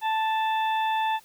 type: harmonic tone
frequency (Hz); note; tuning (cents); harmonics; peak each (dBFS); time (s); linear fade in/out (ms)
880; A5; 0; 1 / 2 / 3 / 4; -23 / -34 / -36 / -37; 0.01-1.2; 50
effects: white hiss -56 dBFS RMS until 1.24 s